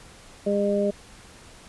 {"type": "harmonic tone", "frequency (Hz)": 202.6, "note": "G#3", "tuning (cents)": -43, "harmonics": [1, 2, 3], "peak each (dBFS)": [-25, -25, -24], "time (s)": [0.46, 0.91], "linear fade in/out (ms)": 10, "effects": ["pink hiss -48 dBFS RMS until 1.68 s", "resampled to 24000 Hz"]}